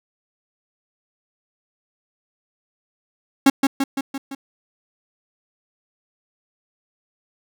45% pulse tone with echo, 272.7 Hz, C#4, 28 cents flat, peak -9 dBFS, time 3.46-3.5 s, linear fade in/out 5 ms, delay 170 ms, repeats 5, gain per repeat -4 dB, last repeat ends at 4.35 s, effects none

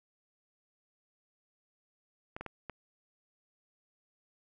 clicks, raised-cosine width 0.5 ms, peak -25 dBFS, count 4, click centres 2.365 / 2.41 / 2.463 / 2.697 s, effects none

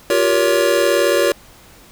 square chord, G half-diminished seventh, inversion third, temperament just, 352.8 / 392 / 470.4 / 564.5 Hz, F4 / G4 / Bb4 / Db5, +18 / 0 / +16 / +31 cents, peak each -20 / -21 / -20 / -17 dBFS, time 0.1-1.32 s, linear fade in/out 2 ms, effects pink hiss -45 dBFS RMS until 1.91 s

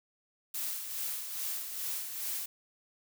blue noise with tremolo, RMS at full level -35 dBFS, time 0.54-2.46 s, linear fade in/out 5 ms, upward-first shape sine, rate 2.4 Hz, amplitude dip 50%, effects none

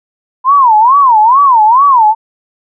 sine tone with vibrato, 986 Hz, B5, 3 cents flat, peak -3 dBFS, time 0.44-2.15 s, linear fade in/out 50 ms, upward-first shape sine, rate 2.3 Hz, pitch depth 260 cents each way, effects none

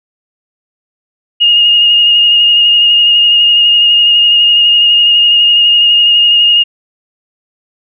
sine tone with vibrato, 2850 Hz, F7, 34 cents sharp, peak -4 dBFS, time 1.4-6.64 s, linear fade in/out 20 ms, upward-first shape sine, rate 12 Hz, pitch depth 17 cents each way, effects none

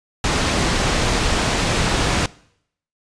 pink low-pass noise, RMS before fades -19 dBFS, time 0.24-2.26 s, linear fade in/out 2 ms, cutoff 6800 Hz, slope 12 dB/octave, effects noise-tail reverb RT60 0.7 s tail -22 dB re dry + resampled to 22050 Hz

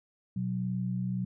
sine tone pair together, 123.47 / 185 Hz, B2 / F#3, 0 / 0 cents, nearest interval perfect fifth, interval 700 cents, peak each -33 / -31 dBFS, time 0.36-1.25 s, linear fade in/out 5 ms, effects none

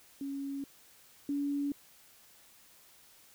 sine tone pair in turn, 277.2 / 284.5 Hz, C#4 / C#4, 0 / +45 cents, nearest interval unison, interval 45 cents, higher second, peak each -35 / -30 dBFS, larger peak second, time 0.21-0.64 / 1.29-1.72 s, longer neither, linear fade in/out 2 ms, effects white hiss -60 dBFS RMS until 3.34 s

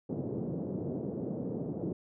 pink band-pass noise, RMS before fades -36 dBFS, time 0.09-1.93 s, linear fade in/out 5 ms, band 130 to 490 Hz, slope 24 dB/octave, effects none

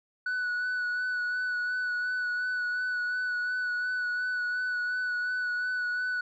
sine tone with vibrato, 1481 Hz, F#6, 1 cent sharp, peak -25 dBFS, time 0.26-6.21 s, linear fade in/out 5 ms, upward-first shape sine, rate 2.8 Hz, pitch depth 21 cents each way, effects tanh soft clip ceiling -27 dBFS

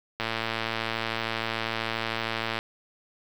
click train, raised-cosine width 0.3 ms, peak -12 dBFS, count 271, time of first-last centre 0.2-2.589 s, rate 113 Hz, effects 7-bit

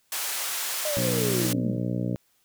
white band-pass noise, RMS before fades -30 dBFS, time 0.12-1.53 s, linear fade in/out 2 ms, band 640 to 16000 Hz, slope 12 dB/octave
sine linear sweep, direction down, 622.3 to 170 Hz, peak -27 dBFS, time 0.85-1.77 s, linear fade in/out 2 ms
harmonic tone, 60.4 Hz, B1, 38 cents flat, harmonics 2 / 3 / 4 / 5 / 6 / 7 / 8 / 9 / 10, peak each -29 / -30 / -33 / -34 / -42 / -42 / -41 / -39 / -43 dBFS, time 0.97-2.16 s, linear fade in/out 0 ms
effects white hiss -67 dBFS RMS until 2.44 s

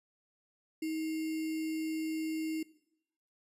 sine tone with sample-and-hold, 316.8 Hz, D#4, 31 cents sharp, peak -32 dBFS, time 0.82-2.63 s, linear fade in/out 5 ms, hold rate 2450 Hz, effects noise-tail reverb RT60 0.8 s tail -19 dB re dry + resampled to 32000 Hz

